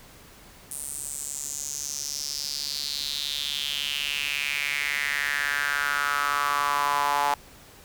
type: tone with high-pass filter sweep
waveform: sawtooth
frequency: 143.6 Hz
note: D3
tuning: 39 cents flat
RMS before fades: -28 dBFS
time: 0.71-7.34 s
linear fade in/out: 0 ms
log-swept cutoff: 9400 to 860 Hz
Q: 4.9
effects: pink hiss -50 dBFS RMS until 7.84 s